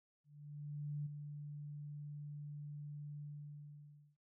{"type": "tone with ADSR envelope", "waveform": "sine", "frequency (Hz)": 146.83, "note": "D3", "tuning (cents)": 0, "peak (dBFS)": -38, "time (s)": [0.24, 4.17], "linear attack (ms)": 820, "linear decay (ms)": 11, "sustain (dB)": -7, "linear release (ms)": 950, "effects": []}